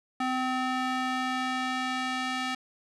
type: tone with band-pass filter sweep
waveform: square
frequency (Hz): 257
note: C4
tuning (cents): -31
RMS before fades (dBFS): -30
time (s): 0.2-2.55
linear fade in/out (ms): 5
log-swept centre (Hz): 1200 to 2300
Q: 0.75
effects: resampled to 24000 Hz + 8-bit